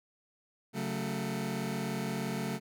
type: chord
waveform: sawtooth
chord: F# minor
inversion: second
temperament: just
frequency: 138.75 / 185 / 222 Hz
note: C#3 / F#3 / A3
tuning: +2 / 0 / +16 cents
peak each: -34 / -33 / -32 dBFS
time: 0.73-2.6 s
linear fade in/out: 50 ms
effects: none